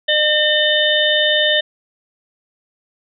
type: harmonic tone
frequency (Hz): 605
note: D#5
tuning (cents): -49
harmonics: 1 / 3 / 5 / 6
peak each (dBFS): -18 / -18 / -18 / -18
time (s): 0.08-1.61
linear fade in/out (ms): 10
effects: none